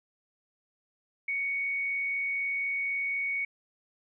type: tone with frequency modulation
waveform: sine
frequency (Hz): 2229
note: C#7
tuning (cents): +9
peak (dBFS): -28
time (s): 1.28-3.45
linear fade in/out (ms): 5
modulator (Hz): 116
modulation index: 0.26
effects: none